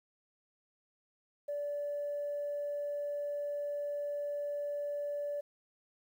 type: tone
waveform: sine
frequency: 580 Hz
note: D5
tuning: 22 cents flat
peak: -33 dBFS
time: 1.48-5.41 s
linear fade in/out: 10 ms
effects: tanh soft clip ceiling -30 dBFS + 11-bit